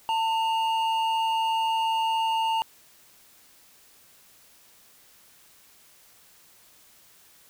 triangle tone pair together, 897 / 2848 Hz, A5 / F7, +33 / +33 cents, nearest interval octave + minor sixth, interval 2000 cents, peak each -21 / -31 dBFS, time 0.09-2.62 s, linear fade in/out 0 ms, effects white hiss -56 dBFS RMS until 7.49 s

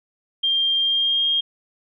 sine tone with pitch glide, 3192 to 3229 Hz, G7 to G#7, +31 to -49 cents, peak -17 dBFS, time 0.43-1.41 s, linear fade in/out 10 ms, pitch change +20 cents, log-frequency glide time 0.79-1.24 s, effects none

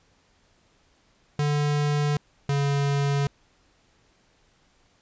square tone pair in turn, 146.83 / 141.21 Hz, D3 / C#3, 0 / +32 cents, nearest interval minor second, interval 68 cents, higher first, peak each -22 dBFS, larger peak neither, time 1.39-2.17 / 2.49-3.27 s, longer neither, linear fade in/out 2 ms, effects pink hiss -63 dBFS RMS until 5.01 s + resampled to 16000 Hz

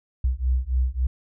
sine beating tone pair, 61.74 / 65.34 Hz, B1 / C2, 0 / -2 cents, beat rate 3.6 Hz, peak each -23 dBFS, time 0.24-1.07 s, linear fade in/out 5 ms, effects none

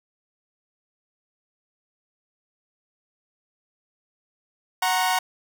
sawtooth chord, F# major, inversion none, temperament equal with one note detuned, 740 / 932.3 / 1088.4 Hz, F#5 / A#5 / C#6, 0 / 0 / -32 cents, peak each -19 / -21 / -25 dBFS, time 4.82-5.19 s, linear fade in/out 5 ms, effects none

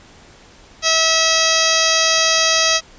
harmonic tone with a mistuned harmonic, 647 Hz, E5, 32 cents flat, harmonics 1 / 2 / 3 / 4 / 5 / 6 / 7 / 8 / 9 / 10, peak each -22 / -22 / -22 / -22 / -22 / -22 / -22 / -22 / -22 / -22 dBFS, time 0.82-2.81 s, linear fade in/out 50 ms, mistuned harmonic 7, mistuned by +61 cents, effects pink hiss -45 dBFS RMS until 2.98 s + resampled to 16000 Hz

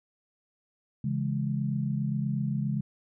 sine chord, C# minor, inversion none, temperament just, 138.59 / 166.31 / 207.9 Hz, C#3 / E3 / G#3, 0 / +16 / +2 cents, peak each -29 / -34 / -31 dBFS, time 1.04-2.81 s, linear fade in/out 5 ms, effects none

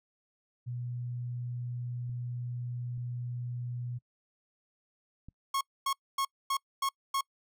sine tone, 122 Hz, B2, 21 cents flat, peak -34 dBFS, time 0.66-3.99 s, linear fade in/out 20 ms
clicks, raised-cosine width 5 ms, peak -40 / -41 / -35 dBFS, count 3, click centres 2.095 / 2.978 / 5.286 s
45% pulse tone bursts, 1092 Hz, C#6, 26 cents flat, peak -28 dBFS, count 6, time 5.54-7.21 s, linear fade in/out 5 ms, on 70 ms, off 250 ms
effects noise-tail reverb RT60 0.1 s tail -26 dB re dry

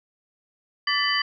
sine tone cluster, 1156 / 1765 / 1993 / 3013 / 4709 Hz, D6 / A6 / B6 / F#7 / D8, -28 / +5 / +15 / +31 / +4 cents, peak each -27 dBFS, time 0.87-1.22 s, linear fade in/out 5 ms, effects none

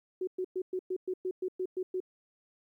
sine tone bursts, 370 Hz, F#4, in tune, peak -30 dBFS, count 11, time 0.21-2.003 s, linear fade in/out 5 ms, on 63 ms, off 110 ms, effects 12-bit

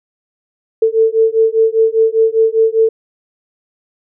sine beating tone pair, 444 / 449 Hz, A4 / A4, +16 / +35 cents, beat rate 5 Hz, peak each -12 dBFS, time 0.82-2.89 s, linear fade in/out 5 ms, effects none

